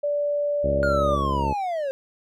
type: tone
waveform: sine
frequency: 582 Hz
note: D5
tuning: 16 cents flat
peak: -21 dBFS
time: 0.03-1.16 s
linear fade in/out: 10 ms
type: harmonic tone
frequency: 69.3 Hz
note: C#2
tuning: in tune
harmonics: 1 / 2 / 3 / 4 / 5 / 6 / 7 / 8 / 9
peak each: -27 / -30 / -32 / -33 / -34 / -35 / -35 / -36 / -37 dBFS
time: 0.63-1.54 s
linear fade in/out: 20 ms
type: linear sweep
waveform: triangle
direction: down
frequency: 1442 to 523.3 Hz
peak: -22 dBFS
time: 0.83-1.91 s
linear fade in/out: 0 ms
effects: none